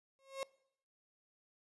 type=tone with exponential growth; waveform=35% pulse; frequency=540 Hz; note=C#5; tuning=45 cents flat; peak=-33 dBFS; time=0.19-0.43 s; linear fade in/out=0 ms; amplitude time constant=52 ms; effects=noise-tail reverb RT60 0.7 s tail -23 dB re dry + resampled to 24000 Hz